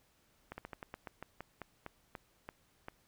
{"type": "slowing click train", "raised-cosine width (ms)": 0.5, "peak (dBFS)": -28, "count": 14, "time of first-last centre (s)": [0.52, 2.884], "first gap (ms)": 60, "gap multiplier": 1.17, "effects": ["pink hiss -71 dBFS RMS until 3.07 s"]}